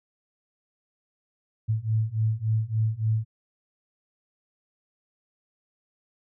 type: beating tone pair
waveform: sine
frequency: 108.4 / 111.9 Hz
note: A2 / A2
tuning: -25 / +30 cents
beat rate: 3.5 Hz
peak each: -26 / -25 dBFS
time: 1.68-3.25 s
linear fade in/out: 20 ms
effects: none